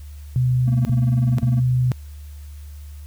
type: tone bursts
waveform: sine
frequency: 126 Hz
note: B2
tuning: 35 cents sharp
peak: -15 dBFS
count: 3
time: 0.36-1.918 s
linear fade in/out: 0 ms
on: 490 ms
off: 44 ms
type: tone with tremolo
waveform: triangle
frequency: 227.5 Hz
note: A#3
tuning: 42 cents flat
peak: -19 dBFS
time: 0.67-1.61 s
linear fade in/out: 10 ms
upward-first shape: sine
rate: 20 Hz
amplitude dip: 100%
effects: added 73 Hz sine -34 dBFS peak until 3.06 s + white hiss -53 dBFS RMS until 3.06 s